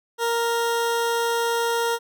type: tone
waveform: 20% pulse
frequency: 466.2 Hz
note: A#4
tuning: in tune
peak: -16 dBFS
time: 0.18-1.99 s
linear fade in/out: 50 ms
effects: none